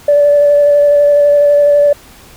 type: tone with vibrato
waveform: sine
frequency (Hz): 580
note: D5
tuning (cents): -22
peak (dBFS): -4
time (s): 0.08-1.93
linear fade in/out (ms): 5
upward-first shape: square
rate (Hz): 12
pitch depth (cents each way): 10
effects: tanh soft clip ceiling 0 dBFS + pink hiss -39 dBFS RMS until 2.36 s